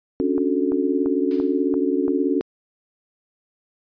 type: chord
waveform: sine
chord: D major seventh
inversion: third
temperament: just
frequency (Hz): 275.3 / 293.7 / 367.1 / 440.5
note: C#4 / D4 / F#4 / A4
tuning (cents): -12 / 0 / -14 / +2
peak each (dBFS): -22 / -24 / -23 / -26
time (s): 0.2-2.41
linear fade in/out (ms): 0
type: click train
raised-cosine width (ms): 1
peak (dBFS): -20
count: 6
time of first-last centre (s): 0.38-2.081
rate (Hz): 2.94
type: noise with exponential decay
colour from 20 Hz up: white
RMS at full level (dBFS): -39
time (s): 1.31-1.72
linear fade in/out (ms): 0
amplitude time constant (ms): 89
effects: resampled to 11025 Hz